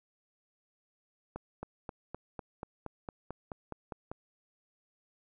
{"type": "accelerating click train", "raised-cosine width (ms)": 1, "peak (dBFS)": -25, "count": 13, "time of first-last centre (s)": [1.36, 4.115], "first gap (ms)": 270, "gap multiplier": 0.97, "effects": []}